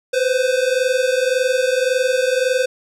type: tone pair together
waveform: square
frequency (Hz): 501.5 / 523.3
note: B4 / C5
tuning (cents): +26 / 0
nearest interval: minor second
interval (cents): 74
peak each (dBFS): -19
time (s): 0.13-2.66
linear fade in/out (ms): 10
effects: low-pass 9000 Hz 12 dB/octave + 9-bit